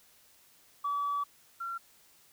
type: tone pair in turn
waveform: sine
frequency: 1146 / 1366.7 Hz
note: D6 / F6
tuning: -43 / -38 cents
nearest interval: minor third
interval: 305 cents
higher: second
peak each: -28 / -34 dBFS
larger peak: first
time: 0.84-1.24 / 1.6-1.78 s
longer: first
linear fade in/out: 10 ms
effects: tanh soft clip ceiling -25 dBFS + white hiss -62 dBFS RMS until 2.32 s